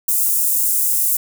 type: high-pass noise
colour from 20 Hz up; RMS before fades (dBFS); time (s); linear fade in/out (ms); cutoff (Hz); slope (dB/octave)
white; -17; 0.08-1.17; 5; 8000; 24
effects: none